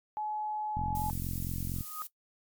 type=tone; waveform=sine; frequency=851 Hz; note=G#5; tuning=42 cents sharp; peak=-32 dBFS; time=0.17-1.1 s; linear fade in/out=0 ms
type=click train; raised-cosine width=5 ms; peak=-24 dBFS; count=47; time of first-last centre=0.77-1.808 s; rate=44.3 Hz
type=noise; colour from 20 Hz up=violet; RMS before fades=-42 dBFS; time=0.95-2.07 s; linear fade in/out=2 ms
type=tone with exponential growth; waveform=sine; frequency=1244.5 Hz; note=D#6; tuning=in tune; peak=-33 dBFS; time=1.74-2.02 s; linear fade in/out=0 ms; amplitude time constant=60 ms
effects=noise-tail reverb RT60 0.1 s tail -18 dB re dry + MP3 96 kbps